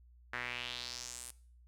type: tone with band-pass filter sweep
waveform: sawtooth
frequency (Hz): 122.8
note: B2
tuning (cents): -9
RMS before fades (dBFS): -43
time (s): 0.33-1.31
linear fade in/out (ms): 5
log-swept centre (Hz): 1700 to 10000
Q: 3.1
effects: noise-tail reverb RT60 0.5 s tail -19 dB re dry + added 60 Hz sine -58 dBFS peak until 1.67 s